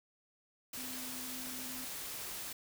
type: tone in noise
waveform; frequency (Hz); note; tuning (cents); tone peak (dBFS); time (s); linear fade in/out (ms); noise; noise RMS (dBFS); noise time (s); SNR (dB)
sine; 254.5; C4; -48; -48; 0.77-1.85; 5; white; -43; 0.73-2.53; -8
effects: none